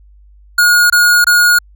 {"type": "tone bursts", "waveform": "square", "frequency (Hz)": 1439, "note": "F#6", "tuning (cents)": -49, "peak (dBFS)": -7, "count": 3, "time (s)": [0.58, 1.588], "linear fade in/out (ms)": 5, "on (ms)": 320, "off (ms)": 24, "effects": ["added 50 Hz sine -40 dBFS peak until 1.75 s"]}